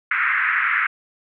pink band-pass noise, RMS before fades -20 dBFS, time 0.11-0.87 s, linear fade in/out 5 ms, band 1300 to 2200 Hz, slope 48 dB/octave, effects none

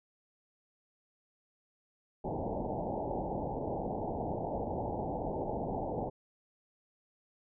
white low-pass noise, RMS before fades -36 dBFS, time 2.24-6.1 s, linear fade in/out 10 ms, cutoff 880 Hz, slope 96 dB/octave, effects none

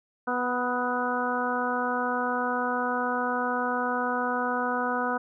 harmonic tone with a mistuned harmonic, 246.9 Hz, B3, in tune, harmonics 1 / 2 / 3 / 4 / 5 / 6, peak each -32 / -32 / -32 / -32 / -32 / -32 dBFS, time 0.27-5.18 s, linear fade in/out 10 ms, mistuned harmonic 5, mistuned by +25 cents, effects none

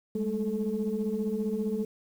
sine tone cluster, 201.1 / 216.2 / 436.2 Hz, G3 / A3 / A4, +44 / -30 / -15 cents, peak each -31 dBFS, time 0.15-1.85 s, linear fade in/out 5 ms, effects tanh soft clip ceiling -20 dBFS + 9-bit

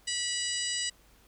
harmonic tone with a mistuned harmonic, 976 Hz, B5, 21 cents flat, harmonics 2 / 3 / 4 / 5 / 6 / 7 / 8 / 9, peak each -38 / -35 / -40 / -37 / -43 / -47 / -35 / -41 dBFS, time 0.07-0.9 s, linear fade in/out 10 ms, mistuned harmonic 9, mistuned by -15 cents, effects added 50 Hz sine -62 dBFS peak until 1.27 s + pink hiss -62 dBFS RMS until 1.27 s

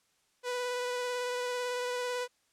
sawtooth tone with vibrato, 493.9 Hz, B4, in tune, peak -28 dBFS, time 0.43-2.28 s, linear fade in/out 50 ms, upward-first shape sine, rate 18 Hz, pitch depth 15 cents each way, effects white hiss -72 dBFS RMS until 2.52 s + low-pass 9000 Hz 12 dB/octave

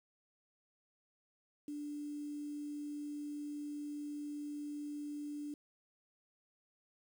sine tone with quantisation, 293.7 Hz, D4, in tune, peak -40 dBFS, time 1.68-5.54 s, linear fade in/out 2 ms, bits 10, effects none

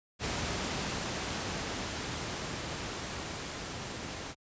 pink noise with level ramp, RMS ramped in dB -33 to -40 dBFS, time 0.19-4.35 s, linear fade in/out 50 ms, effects high-pass 60 Hz 12 dB/octave + resampled to 16000 Hz

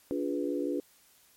sine chord, D diminished seventh, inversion none, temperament equal with one note detuned, 288.8 / 349.2 / 415.3 / 493.9 Hz, D4 / F4 / Ab4 / Cb5, -29 / 0 / 0 / 0 cents, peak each -32 / -34 / -37 / -36 dBFS, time 0.11-0.8 s, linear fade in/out 0 ms, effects white hiss -62 dBFS RMS until 1.36 s + MP3 64 kbps

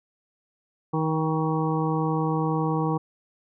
harmonic tone with a mistuned harmonic, 158.1 Hz, D#3, 28 cents sharp, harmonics 1 / 2 / 3 / 5 / 6 / 7, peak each -25 / -28 / -30 / -32 / -33 / -33 dBFS, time 0.93-2.98 s, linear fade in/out 10 ms, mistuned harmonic 7, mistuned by +16 cents, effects none

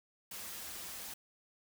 white noise with comb filter, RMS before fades -45 dBFS, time 0.31-1.14 s, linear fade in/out 5 ms, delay 7 ms, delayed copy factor -0.5, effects none

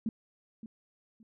sine tone with echo, 223.2 Hz, A3, 25 cents sharp, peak -28 dBFS, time 0.06-0.09 s, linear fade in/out 2 ms, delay 570 ms, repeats 2, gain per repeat -13 dB, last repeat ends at 1.23 s, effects none

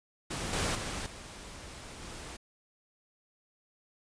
pink noise with level steps, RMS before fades -36 / -31 / -37 / -46 / -44 dBFS, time 0.3-2.37 s, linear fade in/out 10 ms, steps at 0.53 / 0.75 / 1.06 / 2.02 s, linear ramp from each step 2 ms, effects resampled to 22050 Hz

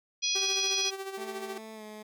harmonic tone, 830.6 Hz, G#5, in tune, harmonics 3 / 4 / 5 / 6 / 7, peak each -35 / -32 / -35 / -34 / -31 dBFS, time 0.22-0.91 s, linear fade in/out 20 ms
sawtooth tone with tremolo, 387.4 Hz, G4, 20 cents flat, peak -30 dBFS, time 0.35-1.58 s, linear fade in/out 5 ms, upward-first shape sine, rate 14 Hz, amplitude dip 60%
15% pulse tone with pitch glide, 220 to 213.5 Hz, A3 to G#3, 0 to +48 cents, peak -36 dBFS, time 1.17-2.03 s, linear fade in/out 10 ms, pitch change -52 cents, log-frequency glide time 1.74-1.83 s
effects none

